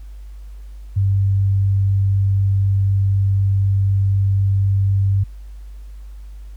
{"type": "tone", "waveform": "sine", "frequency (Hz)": 98, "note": "G2", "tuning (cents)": 0, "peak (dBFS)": -13, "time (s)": [0.96, 5.24], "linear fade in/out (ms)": 10, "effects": ["added 50 Hz sine -32 dBFS peak until 6.56 s", "pink hiss -57 dBFS RMS until 6.56 s"]}